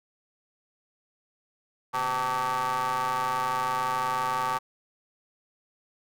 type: ring-modulated tone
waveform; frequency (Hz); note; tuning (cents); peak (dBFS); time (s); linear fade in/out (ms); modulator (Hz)
35% pulse; 125.9; B2; +34; -21; 1.93-4.59; 20; 1020
effects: none

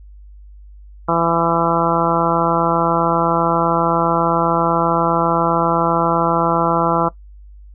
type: harmonic tone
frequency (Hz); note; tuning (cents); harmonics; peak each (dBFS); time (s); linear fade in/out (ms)
167.6; E3; +29; 1 / 2 / 3 / 4 / 5 / 6 / 7 / 8; -22 / -22 / -22 / -22 / -22 / -22 / -22 / -22; 1.08-7.09; 10
effects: noise-tail reverb RT60 0.1 s tail -18 dB re dry + added 50 Hz sine -37 dBFS peak until 7.74 s

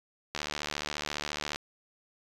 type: click train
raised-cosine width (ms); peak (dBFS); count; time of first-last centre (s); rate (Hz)
0.2; -15; 91; 0.35-1.56; 74.4
effects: resampled to 24000 Hz

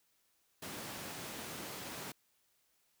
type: high-pass noise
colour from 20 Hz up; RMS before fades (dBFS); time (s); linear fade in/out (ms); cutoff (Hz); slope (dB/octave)
pink; -45; 0.62-2.12; 5; 150; 12
effects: white hiss -75 dBFS RMS until 3 s

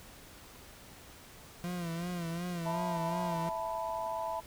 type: tone with vibrato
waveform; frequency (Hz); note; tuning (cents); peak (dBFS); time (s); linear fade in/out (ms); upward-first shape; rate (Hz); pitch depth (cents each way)
40% pulse; 172; F3; -26; -34; 1.64-3.49; 0; sine; 2.7; 70
type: chord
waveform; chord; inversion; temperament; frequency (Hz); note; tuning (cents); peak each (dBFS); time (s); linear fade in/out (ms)
sine; E suspended fourth; none; just; 659.3 / 879 / 988.9; E5 / A5 / B5; 0 / -2 / +2; -37 / -38 / -38; 2.65-4.41; 20
effects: pink hiss -53 dBFS RMS until 4.46 s

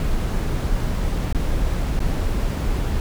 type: noise with dropouts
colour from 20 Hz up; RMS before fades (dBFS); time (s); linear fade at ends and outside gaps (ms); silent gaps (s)
brown; -21; 0-3; 1; 1.327-1.347 / 1.993-2.002
effects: none

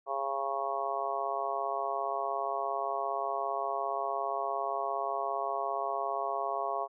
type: harmonic tone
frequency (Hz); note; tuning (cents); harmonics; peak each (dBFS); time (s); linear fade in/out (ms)
137.3; C#3; -16; 3 / 4 / 5 / 6 / 7 / 8; -40 / -40 / -34 / -40 / -39 / -36; 0.06-6.88; 50
effects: none

